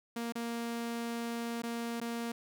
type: tone with dropouts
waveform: sawtooth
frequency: 233.6 Hz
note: A#3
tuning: 4 cents sharp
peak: -31 dBFS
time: 0.16-2.32 s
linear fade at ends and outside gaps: 5 ms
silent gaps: 0.323-0.354 / 1.621-1.634 / 2.003-2.012 s
effects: none